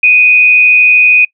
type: tone with frequency modulation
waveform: sine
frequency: 2487 Hz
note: D#7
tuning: 1 cent flat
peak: -3 dBFS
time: 0.03-1.25 s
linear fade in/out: 5 ms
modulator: 113 Hz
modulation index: 0.41
effects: noise-tail reverb RT60 0.1 s tail -25 dB re dry